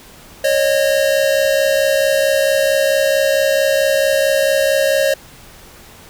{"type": "tone pair together", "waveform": "square", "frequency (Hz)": [548, 612.5], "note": ["C#5", "D#5"], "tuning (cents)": [-20, -27], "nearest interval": "major second", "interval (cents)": 193, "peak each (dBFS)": [-15, -17], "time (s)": [0.44, 5.14], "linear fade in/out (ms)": 5, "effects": ["pink hiss -41 dBFS RMS until 6.09 s"]}